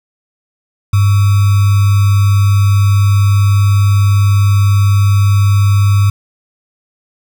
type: tone with sample-and-hold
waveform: sine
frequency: 100.2 Hz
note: G2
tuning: 38 cents sharp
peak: -6 dBFS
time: 0.93-6.1 s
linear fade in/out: 5 ms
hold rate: 1225 Hz
effects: none